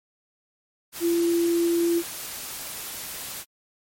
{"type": "tone in noise", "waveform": "sine", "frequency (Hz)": 340.2, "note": "F4", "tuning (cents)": -45, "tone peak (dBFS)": -19, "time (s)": [1, 2.03], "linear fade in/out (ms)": 50, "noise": "white", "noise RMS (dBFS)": -35, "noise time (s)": [0.92, 3.45], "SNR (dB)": 13, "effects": ["MP3 64 kbps"]}